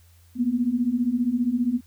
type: beating tone pair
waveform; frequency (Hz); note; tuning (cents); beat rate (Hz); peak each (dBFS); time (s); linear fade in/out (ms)
sine; 233.1 / 248.1; A#3 / B3; 0 / +8; 15; -25 / -22; 0.35-1.81; 50
effects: added 85 Hz sine -52 dBFS peak until 1.86 s + white hiss -61 dBFS RMS until 1.86 s